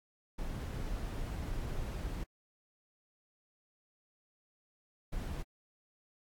brown noise bursts at uneven times, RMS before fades -38 dBFS, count 2, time 0.38-2.24 / 5.12-5.43 s, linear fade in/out 10 ms, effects AAC 64 kbps

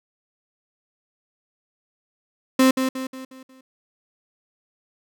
35% pulse tone with echo, 261.4 Hz, C4, 1 cent flat, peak -11 dBFS, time 2.59-2.71 s, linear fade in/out 5 ms, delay 180 ms, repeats 5, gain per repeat -7 dB, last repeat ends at 3.61 s, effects none

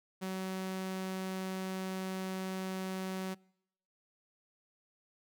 sawtooth tone, 188.4 Hz, F#3, 32 cents sharp, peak -32 dBFS, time 0.21-3.35 s, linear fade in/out 20 ms, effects noise-tail reverb RT60 0.8 s tail -26 dB re dry

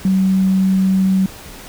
sine tone, 190 Hz, F#3, 46 cents sharp, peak -11 dBFS, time 0.05-1.26 s, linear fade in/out 2 ms, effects pink hiss -36 dBFS RMS until 1.68 s

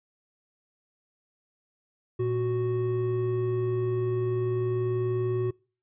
triangle tone pair together, 116.48 / 369.8 Hz, A#2 / F#4, -1 / -1 cents, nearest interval octave + minor sixth, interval 2000 cents, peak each -27 / -24 dBFS, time 2.19-5.51 s, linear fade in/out 10 ms, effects noise-tail reverb RT60 0.4 s tail -26 dB re dry + resampled to 8000 Hz

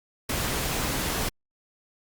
pink noise, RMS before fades -28 dBFS, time 0.29-1.29 s, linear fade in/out 5 ms, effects Opus 48 kbps

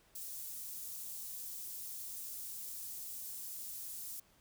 white high-pass noise, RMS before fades -45 dBFS, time 0.15-4.2 s, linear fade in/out 5 ms, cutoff 7500 Hz, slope 12 dB/octave, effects pink hiss -68 dBFS RMS until 4.4 s

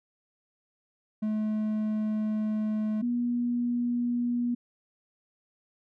triangle / sine tone pair in turn, 214.8 / 241.2 Hz, A3 / B3, -41 / -41 cents, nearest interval major second, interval 200 cents, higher second, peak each -24 / -25 dBFS, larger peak first, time 1.22-3.02 / 3.02-4.55 s, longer first, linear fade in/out 10 ms, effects none

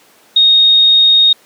sine tone, 3722 Hz, A#7, 3 cents flat, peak -5 dBFS, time 0.36-1.33 s, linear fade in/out 5 ms, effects pink hiss -47 dBFS RMS until 1.45 s + high-pass 300 Hz 12 dB/octave

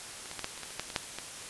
clicks, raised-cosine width 0.2 ms, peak -27 / -22 / -18 / -15 / -26 / -22 / -28 / -15 / -22 / -10 / -19 dBFS, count 11, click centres 0.258 / 0.314 / 0.393 / 0.444 / 0.577 / 0.633 / 0.706 / 0.796 / 0.902 / 0.962 / 1.186 s, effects white hiss -43 dBFS RMS until 1.49 s + resampled to 24000 Hz

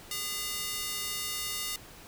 square tone with high-pass filter, 407 Hz, G#4, 35 cents flat, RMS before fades -35 dBFS, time 0.11-1.76 s, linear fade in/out 2 ms, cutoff 3300 Hz, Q 0.6, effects pink hiss -50 dBFS RMS until 2.07 s

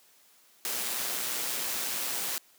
white noise with amplitude modulation, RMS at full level -31 dBFS, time 0.65-2.38 s, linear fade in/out 0 ms, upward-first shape sine, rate 123 Hz, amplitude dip 30%, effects white hiss -61 dBFS RMS until 2.58 s + high-pass 200 Hz 12 dB/octave

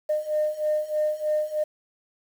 sine beating tone pair, 607 / 610.2 Hz, D#5 / D#5, -43 / -34 cents, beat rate 3.2 Hz, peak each -26 / -24 dBFS, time 0.09-1.64 s, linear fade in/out 10 ms, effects tanh soft clip ceiling -16 dBFS + 8-bit

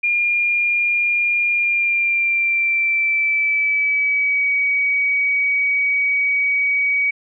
sine tone with pitch glide, 2411 to 2263 Hz, D7 to C#7, +45 to +35 cents, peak -15 dBFS, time 0.03-7.11 s, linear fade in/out 10 ms, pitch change -110 cents, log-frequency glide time 1.53-4.48 s, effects none

